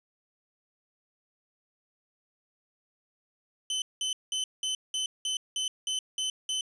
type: tone bursts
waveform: sawtooth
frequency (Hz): 3043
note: F#7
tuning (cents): +48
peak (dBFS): -25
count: 10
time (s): 3.7-6.61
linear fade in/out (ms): 2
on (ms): 120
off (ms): 190
effects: resampled to 22050 Hz